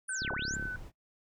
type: linear two-way sweep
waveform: sine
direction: down then up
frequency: 9956 to 315.7 to 7580 Hz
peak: -36 dBFS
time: 0.08-0.56 s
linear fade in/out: 10 ms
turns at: 0.32 s
type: tone with vibrato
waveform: sine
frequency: 1518 Hz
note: F#6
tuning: 44 cents sharp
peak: -35 dBFS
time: 0.09-0.76 s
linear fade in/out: 2 ms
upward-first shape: triangle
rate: 2.7 Hz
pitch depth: 28 cents each way
type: click train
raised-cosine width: 3 ms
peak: -28 dBFS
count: 16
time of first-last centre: 0.22-0.655 s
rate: 34.5 Hz
type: noise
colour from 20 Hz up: brown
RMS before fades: -45 dBFS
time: 0.51-0.92 s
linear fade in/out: 50 ms
effects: noise-tail reverb RT60 0.1 s tail -19 dB re dry